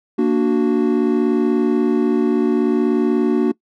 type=chord; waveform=triangle; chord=Bb augmented; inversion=none; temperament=equal; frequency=233.1 / 293.7 / 370 Hz; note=Bb3 / D4 / F#4; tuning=0 / 0 / 0 cents; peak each=-16 dBFS; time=0.18-3.52 s; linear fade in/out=10 ms; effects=noise-tail reverb RT60 0.1 s tail -22 dB re dry